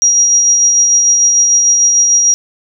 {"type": "tone with tremolo", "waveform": "sine", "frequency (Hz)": 5720, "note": "F8", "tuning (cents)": 41, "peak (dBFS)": -5, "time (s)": [0.02, 2.34], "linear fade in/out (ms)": 0, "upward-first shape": "sine", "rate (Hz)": 6.7, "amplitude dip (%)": 30, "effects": []}